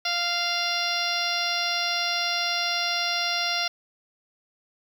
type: harmonic tone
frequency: 696 Hz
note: F5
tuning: 6 cents flat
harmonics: 1 / 2 / 3 / 4 / 5 / 6 / 7 / 8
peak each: -32 / -32 / -32 / -32 / -32 / -32 / -32 / -32 dBFS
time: 0.05-3.68 s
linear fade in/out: 5 ms
effects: 8-bit